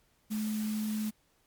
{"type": "tone in noise", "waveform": "sine", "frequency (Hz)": 214.9, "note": "A3", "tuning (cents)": -41, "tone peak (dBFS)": -30, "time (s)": [0.3, 1.11], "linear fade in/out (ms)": 20, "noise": "white", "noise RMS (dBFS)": -45, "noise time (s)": [0.3, 1.11], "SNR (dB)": 12, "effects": ["pink hiss -70 dBFS RMS until 1.46 s", "MP3 96 kbps"]}